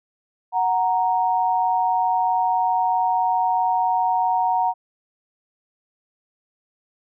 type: tone pair together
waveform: sine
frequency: 740 / 932.3 Hz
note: F#5 / A#5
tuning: 0 / 0 cents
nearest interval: major third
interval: 400 cents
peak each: -20 dBFS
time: 0.52-4.74 s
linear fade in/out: 50 ms
effects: none